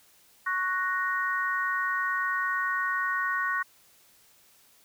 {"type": "chord", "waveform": "sine", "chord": "F# major", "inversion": "second", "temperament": "equal", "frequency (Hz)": [1108.7, 1480, 1864.7], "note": ["C#6", "F#6", "A#6"], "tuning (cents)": [0, 0, 0], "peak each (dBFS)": -30, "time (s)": [0.46, 3.63], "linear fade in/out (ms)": 10, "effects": ["white hiss -60 dBFS RMS until 4.84 s"]}